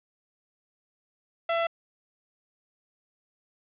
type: tone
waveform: sawtooth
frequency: 670 Hz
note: E5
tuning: 28 cents sharp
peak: -20 dBFS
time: 1.49-1.67 s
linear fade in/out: 5 ms
effects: resampled to 8000 Hz + 8-bit